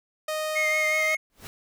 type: tone with pitch glide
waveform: sawtooth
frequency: 620 to 626.5 Hz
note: D#5 to D#5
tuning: -6 to +12 cents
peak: -23 dBFS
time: 0.28-1.15 s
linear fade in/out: 5 ms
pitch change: +18 cents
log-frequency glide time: 0.93-1 s
type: tone with vibrato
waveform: triangle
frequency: 2135 Hz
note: C7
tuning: 34 cents sharp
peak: -21 dBFS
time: 0.55-1.17 s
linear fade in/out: 20 ms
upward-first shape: sine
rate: 5.5 Hz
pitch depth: 28 cents each way
type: noise with exponential growth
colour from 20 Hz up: pink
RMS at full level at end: -36 dBFS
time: 1.3-1.47 s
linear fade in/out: 0 ms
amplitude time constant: 35 ms
effects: none